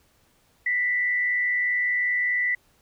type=tone with frequency modulation; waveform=sine; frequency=1978 Hz; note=B6; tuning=2 cents sharp; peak=-21 dBFS; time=0.66-2.55 s; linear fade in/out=5 ms; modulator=105 Hz; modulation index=0.45; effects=pink hiss -63 dBFS RMS until 2.81 s